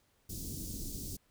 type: band-stop noise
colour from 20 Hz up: pink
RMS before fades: -41 dBFS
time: 0.29-1.17 s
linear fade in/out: 10 ms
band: 340 to 5100 Hz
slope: 24 dB/octave
effects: pink hiss -72 dBFS RMS until 1.3 s